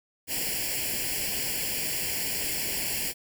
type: noise with comb filter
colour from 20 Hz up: white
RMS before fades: -30 dBFS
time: 0.27-3.14 s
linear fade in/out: 50 ms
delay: 0.4 ms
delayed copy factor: +0.9
effects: none